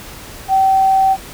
sine tone, 770 Hz, G5, 31 cents flat, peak -9 dBFS, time 0.48-1.17 s, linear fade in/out 50 ms, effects pink hiss -34 dBFS RMS until 1.33 s

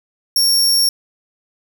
sawtooth tone, 5510 Hz, F8, 24 cents flat, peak -9 dBFS, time 0.36-0.89 s, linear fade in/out 2 ms, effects none

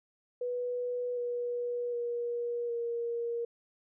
sine tone with pitch steps, 491.2 / 483.9 / 476.7 / 469.6 Hz, B4 / B4 / A#4 / A#4, -9 / -35 / +39 / +13 cents, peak -31 dBFS, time 0.41-3.45 s, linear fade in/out 5 ms, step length 760 ms, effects none

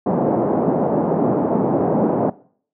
pink band-pass noise, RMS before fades -18 dBFS, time 0.06-2.3 s, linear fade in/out 5 ms, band 170 to 780 Hz, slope 24 dB/octave, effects noise-tail reverb RT60 0.5 s tail -20 dB re dry

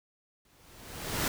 pink noise with exponential growth, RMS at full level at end -27 dBFS, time 0.45-1.28 s, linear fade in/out 2 ms, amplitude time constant 180 ms, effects none

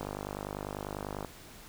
click train, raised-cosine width 1 ms, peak -22 dBFS, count 63, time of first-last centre 0.01-1.248 s, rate 50.1 Hz, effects pink hiss -51 dBFS RMS until 1.68 s

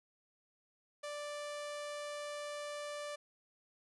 sawtooth tone, 587.3 Hz, D5, in tune, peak -37 dBFS, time 1.03-3.16 s, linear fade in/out 10 ms, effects resampled to 24000 Hz

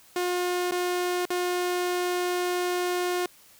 sawtooth tone with dropouts, 357.6 Hz, F4, 41 cents sharp, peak -21 dBFS, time 0.16-3.26 s, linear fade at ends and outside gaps 2 ms, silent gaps 0.711-0.72 / 1.254-1.303 s, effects white hiss -55 dBFS RMS until 3.59 s

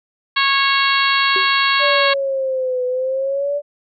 harmonic tone, 550 Hz, C#5, 14 cents flat, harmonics 2 / 3 / 4 / 5 / 6 / 7 / 8, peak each -18 / -20 / -21 / -22 / -23 / -23 / -24 dBFS, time 0.36-2.14 s, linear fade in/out 10 ms
sine tone with exponential decay, 381.9 Hz, G4, 45 cents flat, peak -20 dBFS, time 1.36-1.54 s, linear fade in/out 1 ms, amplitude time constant 37 ms
sine exponential two-way sweep, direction down then up, 584 to 499.2 to 584 Hz, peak -17 dBFS, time 1.79-3.62 s, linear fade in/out 50 ms, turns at 2.85 s
effects none

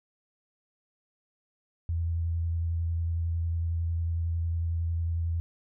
sine tone with vibrato, 83.6 Hz, E2, 25 cents sharp, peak -26 dBFS, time 1.89-5.4 s, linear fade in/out 0 ms, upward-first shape square, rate 11 Hz, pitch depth 13 cents each way, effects none

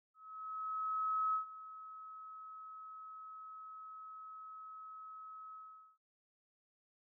sine tone with ADSR envelope, 1284 Hz, E6, 46 cents flat, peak -31 dBFS, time 0.14-5.98 s, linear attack 1200 ms, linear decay 110 ms, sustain -17 dB, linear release 440 ms, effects none

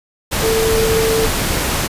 sine tone in noise, 446.1 Hz, A4, 24 cents sharp, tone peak -14 dBFS, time 0.42-1.27 s, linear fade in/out 20 ms, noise pink, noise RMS -18 dBFS, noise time 0.31-1.88 s, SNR +1 dB, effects resampled to 32000 Hz

